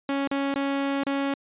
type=tone with dropouts; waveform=sawtooth; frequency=277.2 Hz; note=C#4; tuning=in tune; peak=-20 dBFS; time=0.09-1.34 s; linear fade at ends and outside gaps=2 ms; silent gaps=0.275-0.313 / 0.541-0.558 / 1.035-1.066 s; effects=resampled to 8000 Hz